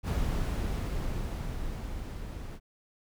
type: noise with level ramp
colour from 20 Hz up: brown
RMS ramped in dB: -28 to -40 dBFS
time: 0.03-2.6 s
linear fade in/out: 50 ms
effects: none